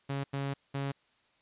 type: tone bursts at uneven times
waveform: sawtooth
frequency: 138.59 Hz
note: C#3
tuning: in tune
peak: -28 dBFS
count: 3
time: 0.09-0.24 / 0.33-0.54 / 0.74-0.92 s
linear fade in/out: 10 ms
effects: white hiss -69 dBFS RMS until 1.41 s + resampled to 8000 Hz